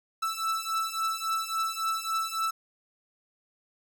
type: beating tone pair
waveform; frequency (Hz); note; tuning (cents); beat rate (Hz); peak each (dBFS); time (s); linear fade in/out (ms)
45% pulse; 1318.5 / 1322.1; E6 / E6; 0 / +5; 3.6; -31; 0.22-2.51; 10
effects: none